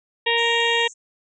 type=harmonic tone; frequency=466.2 Hz; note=A#4; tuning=in tune; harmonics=1 / 2 / 4 / 5 / 6 / 7 / 8; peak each=-24 / -25 / -23 / -28 / -24 / -27 / -28 dBFS; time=0.26-0.88 s; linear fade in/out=10 ms
type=band-pass noise; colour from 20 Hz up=white; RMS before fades=-43 dBFS; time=0.37-0.94 s; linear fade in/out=20 ms; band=6200 to 7700 Hz; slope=96 dB/octave
effects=none